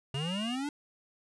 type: tone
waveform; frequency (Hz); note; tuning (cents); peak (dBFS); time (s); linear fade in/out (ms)
triangle; 2831; F7; +23; -36; 0.14-0.56; 10
type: linear sweep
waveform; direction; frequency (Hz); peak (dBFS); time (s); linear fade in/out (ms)
square; up; 130.81 to 297.5; -33; 0.14-0.69; 2
effects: resampled to 24000 Hz